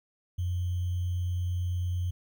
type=tone with sample-and-hold; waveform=sine; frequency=89.1 Hz; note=F2; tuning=35 cents sharp; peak=-27 dBFS; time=0.38-2.11 s; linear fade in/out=10 ms; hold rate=3150 Hz; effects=none